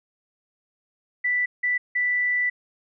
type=tone bursts at uneven times; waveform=sine; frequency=1975.5 Hz; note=B6; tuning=in tune; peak=-20 dBFS; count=3; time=1.24-1.46 / 1.63-1.78 / 1.95-2.5 s; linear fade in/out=10 ms; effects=none